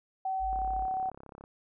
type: tone with pitch glide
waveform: sine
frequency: 762 to 755.9 Hz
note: G5 to F#5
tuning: -49 to +37 cents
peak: -29 dBFS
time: 0.25-1.1 s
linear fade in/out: 5 ms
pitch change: -14 cents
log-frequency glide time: 0.38-0.9 s
type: tone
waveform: sine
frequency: 51.91 Hz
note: G#1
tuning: in tune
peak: -36 dBFS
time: 0.39-0.88 s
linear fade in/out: 50 ms
type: click train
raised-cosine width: 1 ms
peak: -33 dBFS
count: 32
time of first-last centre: 0.53-1.439 s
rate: 34.1 Hz
effects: none